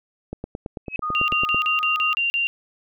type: click train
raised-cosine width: 2 ms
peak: -16 dBFS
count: 12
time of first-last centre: 0.33-1.545 s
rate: 9.05 Hz
type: tone with exponential growth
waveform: sine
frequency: 2559 Hz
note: D#7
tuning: 48 cents sharp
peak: -19 dBFS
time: 0.86-0.96 s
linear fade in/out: 1 ms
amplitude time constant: 20 ms
type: tone with pitch glide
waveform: sine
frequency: 1234 to 1244 Hz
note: D#6 to D#6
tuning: -15 to -1 cents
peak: -23 dBFS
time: 1.02-2.15 s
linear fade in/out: 10 ms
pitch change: +14 cents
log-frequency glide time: 1.39-1.7 s
type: tone bursts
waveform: sine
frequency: 2775 Hz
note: F7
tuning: 12 cents flat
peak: -19 dBFS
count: 8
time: 1.15-2.47 s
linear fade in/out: 0 ms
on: 130 ms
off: 40 ms
effects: none